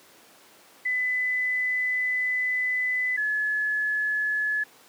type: tone pair in turn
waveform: sine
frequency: 2004 / 1709.3 Hz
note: B6 / G#6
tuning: +25 / +49 cents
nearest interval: minor third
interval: 276 cents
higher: first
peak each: -23 dBFS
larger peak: neither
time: 0.85-3.17 / 3.17-4.64 s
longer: first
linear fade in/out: 10 ms
effects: pink hiss -53 dBFS RMS until 4.88 s + high-pass 300 Hz 12 dB/octave